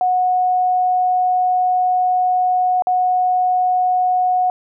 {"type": "tone with dropouts", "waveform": "sine", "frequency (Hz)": 732, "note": "F#5", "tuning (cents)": -19, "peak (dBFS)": -13, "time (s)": [0.01, 4.5], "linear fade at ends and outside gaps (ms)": 1, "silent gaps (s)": [2.822, 2.87], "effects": []}